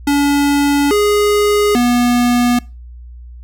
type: tone with pitch steps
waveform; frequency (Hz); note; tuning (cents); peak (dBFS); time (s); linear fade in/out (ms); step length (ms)
square; 285.4 / 414.1 / 242.8; D4 / G#4 / B3; -49 / -5 / -29; -11; 0.07-2.59; 5; 840
effects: noise-tail reverb RT60 0.3 s tail -23 dB re dry + added 60 Hz sine -31 dBFS peak until 3.43 s